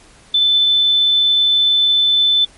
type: tone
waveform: sine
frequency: 3520 Hz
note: A7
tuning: in tune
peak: -10 dBFS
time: 0.34-2.45 s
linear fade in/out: 5 ms
effects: pink hiss -46 dBFS RMS until 2.57 s + MP3 48 kbps